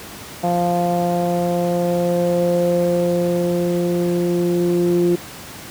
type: tone with low-pass filter sweep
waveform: sawtooth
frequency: 174.61 Hz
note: F3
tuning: in tune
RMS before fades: -18 dBFS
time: 0.43-5.16 s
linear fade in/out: 10 ms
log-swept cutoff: 720 to 370 Hz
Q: 5.5
effects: pink hiss -35 dBFS RMS until 5.7 s + high-pass 80 Hz 12 dB/octave